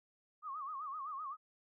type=tone with vibrato; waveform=sine; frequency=1164 Hz; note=D6; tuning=16 cents flat; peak=-40 dBFS; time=0.42-1.37 s; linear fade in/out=50 ms; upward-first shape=sine; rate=7.8 Hz; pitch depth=150 cents each way; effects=none